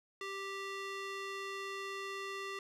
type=tone with band-pass filter; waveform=square; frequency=392 Hz; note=G4; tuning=in tune; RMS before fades=-42 dBFS; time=0.21-2.59 s; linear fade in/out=2 ms; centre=2200 Hz; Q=0.73; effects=none